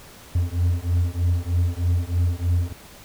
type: beating tone pair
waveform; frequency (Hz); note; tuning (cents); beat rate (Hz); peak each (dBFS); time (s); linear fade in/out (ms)
triangle; 85.8 / 89; F2 / F2; -30 / +33; 3.2; -20; 0.35-2.73; 5
effects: pink hiss -45 dBFS RMS until 3.04 s